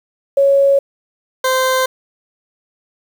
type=tone pair in turn; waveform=sine / 20% pulse; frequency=554.4 / 518.5 Hz; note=C#5 / C5; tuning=0 / -16 cents; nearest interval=minor second; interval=116 cents; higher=first; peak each=-8 dBFS; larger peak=neither; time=0.37-0.79 / 1.44-1.86 s; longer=neither; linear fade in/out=5 ms; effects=7-bit